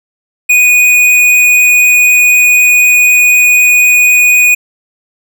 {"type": "tone with hard clipping", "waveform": "triangle", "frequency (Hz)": 2474, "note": "D#7", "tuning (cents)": -10, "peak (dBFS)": -5, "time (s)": [0.49, 4.55], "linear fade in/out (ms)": 10, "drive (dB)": 17, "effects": []}